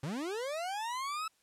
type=linear sweep; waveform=40% pulse; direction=up; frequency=123.47 to 1318.5 Hz; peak=-34 dBFS; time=0.03-1.28 s; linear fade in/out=5 ms; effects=white hiss -71 dBFS RMS until 1.42 s + low-pass 10000 Hz 12 dB/octave